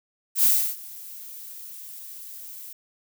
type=noise with ADSR envelope; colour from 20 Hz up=violet; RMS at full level=-17 dBFS; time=0.35-2.73 s; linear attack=87 ms; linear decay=320 ms; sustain=-23 dB; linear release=4 ms; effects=none